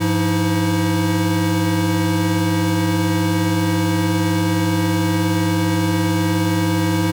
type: tone cluster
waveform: square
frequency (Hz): 100.4 / 173.1 / 320.2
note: G2 / F3 / D#4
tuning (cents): +42 / -15 / +50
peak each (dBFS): -21 / -22 / -20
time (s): 0-7.12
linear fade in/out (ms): 20
effects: none